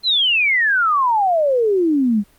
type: exponential sweep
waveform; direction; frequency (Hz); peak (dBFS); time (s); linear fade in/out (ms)
sine; down; 4186 to 196.1; -13; 0.03-2.24; 50
effects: pink hiss -54 dBFS RMS until 2.38 s + Opus 24 kbps